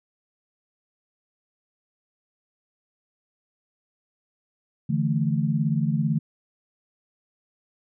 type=chord; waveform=sine; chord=D suspended second; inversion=none; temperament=equal; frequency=146.83 / 164.81 / 220 Hz; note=D3 / E3 / A3; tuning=0 / 0 / 0 cents; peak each=-24 / -25 / -26 dBFS; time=4.89-6.19 s; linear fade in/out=10 ms; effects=none